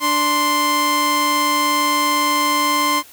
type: tone pair together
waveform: sawtooth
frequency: 293.7 / 1046.5 Hz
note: D4 / C6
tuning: 0 / 0 cents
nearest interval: octave + minor seventh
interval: 2200 cents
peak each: -19 / -12 dBFS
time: 0-3.03 s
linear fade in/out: 50 ms
effects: white hiss -44 dBFS RMS until 3.12 s